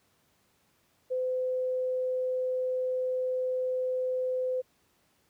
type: tone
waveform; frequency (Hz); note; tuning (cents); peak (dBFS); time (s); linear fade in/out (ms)
sine; 510; C5; -44; -27; 1.1-4.62; 20
effects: pink hiss -69 dBFS RMS until 5.29 s + high-pass 80 Hz 12 dB/octave